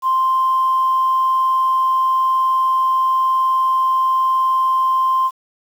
sine tone, 1046.5 Hz, C6, in tune, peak -12 dBFS, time 0.02-5.31 s, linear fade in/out 50 ms, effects tanh soft clip ceiling -9 dBFS + 7-bit

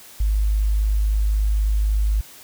sine tone, 51.91 Hz, G#1, in tune, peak -16 dBFS, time 0.2-2.21 s, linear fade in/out 5 ms, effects white hiss -44 dBFS RMS until 2.43 s

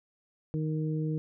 harmonic tone, 155.56 Hz, D#3, in tune, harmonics 1 / 2 / 3, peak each -29 / -35 / -39 dBFS, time 0.54-1.18 s, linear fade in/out 0 ms, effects none

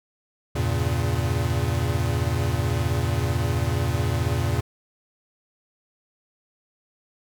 square chord, E diminished seventh, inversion none, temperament equal, 82.41 / 98 / 116.54 / 138.59 Hz, E2 / G2 / Bb2 / Db3, 0 / 0 / 0 / 0 cents, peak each -27 / -30 / -26 / -30 dBFS, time 0.55-4.61 s, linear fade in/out 10 ms, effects none

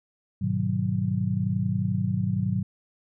sine chord, G# minor seventh, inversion none, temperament just, 103.83 / 124.59 / 155.74 / 186.89 Hz, G#2 / B2 / D#3 / F#3, 0 / +16 / +2 / +18 cents, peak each -28 / -29 / -31 / -27 dBFS, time 0.41-2.63 s, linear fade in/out 10 ms, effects none

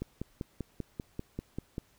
click train, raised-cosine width 3 ms, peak -22 dBFS, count 10, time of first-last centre 0.02-1.781 s, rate 5.11 Hz, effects pink hiss -66 dBFS RMS until 1.98 s

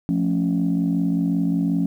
sine chord, F augmented, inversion none, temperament equal, 174.61 / 220 / 277.2 Hz, F3 / A3 / C#4, 0 / 0 / 0 cents, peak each -20 / -25 / -21 dBFS, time 0.09-1.86 s, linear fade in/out 0 ms, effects tanh soft clip ceiling -12 dBFS + 9-bit

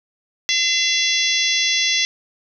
harmonic tone, 681 Hz, F5, 44 cents flat, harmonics 3 / 4 / 5 / 6 / 7 / 8 / 9, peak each -22 / -25 / -21 / -26 / -27 / -26 / -24 dBFS, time 0.49-2.05 s, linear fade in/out 0 ms, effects none

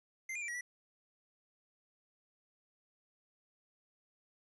square tone with pitch steps, 2086 / 2420 / 2344 / 1913 / 1957 Hz, C7 / D#7 / D7 / A#6 / B6, -6 / -49 / -4 / +44 / -16 cents, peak -39 dBFS, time 0.29-0.61 s, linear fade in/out 5 ms, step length 64 ms, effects resampled to 22050 Hz + 13-bit

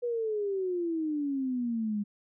sine exponential sweep, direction down, 489.5 to 202.5 Hz, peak -28 dBFS, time 0.02-2.04 s, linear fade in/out 20 ms, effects none

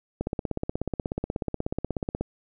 click train, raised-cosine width 2 ms, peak -14 dBFS, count 34, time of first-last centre 0.21-2.21 s, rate 16.5 Hz, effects none

